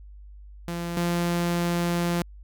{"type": "tone pair in turn", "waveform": "sawtooth", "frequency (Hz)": [171.5, 172.79], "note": ["F3", "F3"], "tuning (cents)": [-31, -18], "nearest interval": "unison", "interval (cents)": 13, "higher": "second", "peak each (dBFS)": [-25, -19], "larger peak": "second", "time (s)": [[0.68, 0.97], [0.97, 2.22]], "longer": "second", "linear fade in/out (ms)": 0, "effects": ["added 50 Hz sine -42 dBFS peak until 2.43 s"]}